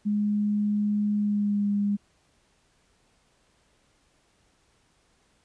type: tone with pitch glide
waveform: sine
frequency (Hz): 207.7 to 203.4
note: G#3 to G#3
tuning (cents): 0 to -36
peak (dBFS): -22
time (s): 0.05-1.97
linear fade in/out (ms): 20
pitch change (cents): -36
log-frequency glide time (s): 1.16-1.69
effects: pink hiss -66 dBFS RMS until 5.44 s + resampled to 22050 Hz